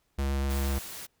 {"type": "tone with vibrato", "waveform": "square", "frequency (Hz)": 68.6, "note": "C#2", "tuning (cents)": -17, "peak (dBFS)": -27, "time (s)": [0.18, 0.79], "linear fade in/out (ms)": 10, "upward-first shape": "sine", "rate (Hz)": 8.3, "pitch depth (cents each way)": 10}
{"type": "noise", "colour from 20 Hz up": "white", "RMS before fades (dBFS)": -41, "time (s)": [0.49, 1.07], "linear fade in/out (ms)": 20}
{"effects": ["pink hiss -73 dBFS RMS until 1.2 s"]}